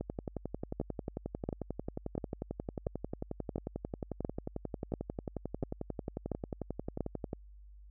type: two click trains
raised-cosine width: 2 ms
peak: -20 / -23 dBFS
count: 10 / 83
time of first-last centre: 0.8-7.007 / 0.01-7.331 s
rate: 1.45 / 11.2 Hz
effects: added 50 Hz sine -51 dBFS peak until 7.9 s